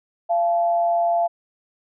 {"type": "tone pair together", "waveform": "sine", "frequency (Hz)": [685.8, 866], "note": ["F5", "A5"], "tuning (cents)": [-32, -28], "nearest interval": "major third", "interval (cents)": 404, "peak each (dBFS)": [-17, -27], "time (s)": [0.29, 1.28], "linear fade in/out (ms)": 20, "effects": []}